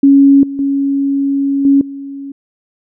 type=tone with level steps; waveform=sine; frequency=277.2 Hz; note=C#4; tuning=in tune; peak=-3 / -19 / -11 / -5 / -23 dBFS; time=0.03-2.32 s; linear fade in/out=5 ms; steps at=0.43 / 0.59 / 1.65 / 1.81 s; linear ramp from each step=2 ms; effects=none